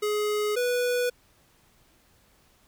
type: tone pair in turn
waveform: square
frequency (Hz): 420 / 491.1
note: G#4 / B4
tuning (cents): +19 / -10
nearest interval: minor third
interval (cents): 271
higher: second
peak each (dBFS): -25 / -24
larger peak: second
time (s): 0.02-0.56 / 0.56-1.1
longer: neither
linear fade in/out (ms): 10
effects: pink hiss -62 dBFS RMS until 2.67 s